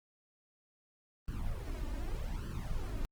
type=noise with flanger; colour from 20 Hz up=brown; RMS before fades=-37 dBFS; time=1.28-3.05 s; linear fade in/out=0 ms; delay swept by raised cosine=0.66 to 3.36 ms; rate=0.84 Hz; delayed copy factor=+0.95; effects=Opus 24 kbps